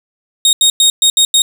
25% pulse tone bursts at uneven times, 3729 Hz, A#7, in tune, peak -3 dBFS, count 6, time 0.45-0.53 / 0.61-0.7 / 0.8-0.9 / 1.02-1.1 / 1.17-1.25 / 1.34-1.42 s, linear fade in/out 2 ms, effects none

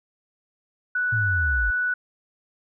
sine tone, 1480 Hz, F#6, in tune, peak -21 dBFS, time 0.95-1.94 s, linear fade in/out 5 ms
sine linear sweep, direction down, 116.3 to 47.51 Hz, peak -23 dBFS, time 1.12-1.71 s, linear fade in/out 10 ms
effects none

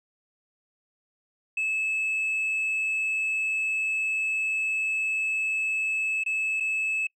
sine tone with dropouts, 2603 Hz, E7, 22 cents flat, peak -22 dBFS, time 1.57-7.07 s, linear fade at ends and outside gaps 5 ms, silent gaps 6.237-6.261 / 6.601-6.605 s, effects noise-tail reverb RT60 0.1 s tail -26 dB re dry + tanh soft clip ceiling -23 dBFS

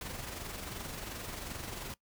pink noise with amplitude modulation, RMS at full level -40 dBFS, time 0.01-1.94 s, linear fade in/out 2 ms, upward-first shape sine, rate 22.8 Hz, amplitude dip 45%, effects noise-tail reverb RT60 0.1 s tail -20 dB re dry

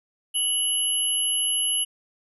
sine tone pair together, 2952 / 11145 Hz, F#7 / F9, -5 / -5 cents, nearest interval octave + major seventh, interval 2300 cents, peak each -24 dBFS, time 0.34-1.85 s, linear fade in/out 20 ms, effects none

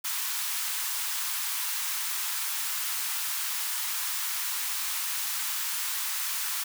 white high-pass noise, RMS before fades -31 dBFS, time 0.04-6.64 s, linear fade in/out 10 ms, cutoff 870 Hz, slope 48 dB/octave, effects none

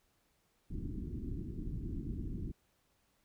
pink low-pass noise, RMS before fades -40 dBFS, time 0.7-2.52 s, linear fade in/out 10 ms, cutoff 340 Hz, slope 48 dB/octave, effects pink hiss -75 dBFS RMS until 3.24 s

